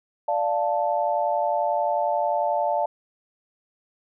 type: chord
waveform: sine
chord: D minor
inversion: none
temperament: equal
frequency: 587.3 / 698.5 / 880 Hz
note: D5 / F5 / A5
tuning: 0 / 0 / 0 cents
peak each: -25 dBFS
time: 0.28-2.86 s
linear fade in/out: 5 ms
effects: none